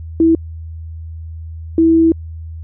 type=tone bursts at uneven times; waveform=sine; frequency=327.1 Hz; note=E4; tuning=13 cents flat; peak=-7 dBFS; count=2; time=0.2-0.35 / 1.78-2.12 s; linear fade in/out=2 ms; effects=added 81 Hz sine -26 dBFS peak until 2.63 s